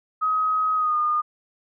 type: tone with pitch glide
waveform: sine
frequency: 1265 to 1219.8 Hz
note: D#6 to D#6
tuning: +28 to -35 cents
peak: -19 dBFS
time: 0.21-1.22 s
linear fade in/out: 20 ms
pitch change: -63 cents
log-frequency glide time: 0.75-0.97 s
effects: none